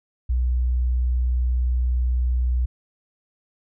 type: tone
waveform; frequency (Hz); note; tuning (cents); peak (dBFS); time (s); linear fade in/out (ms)
sine; 61.74; B1; 0; -18; 0.29-2.66; 10
effects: none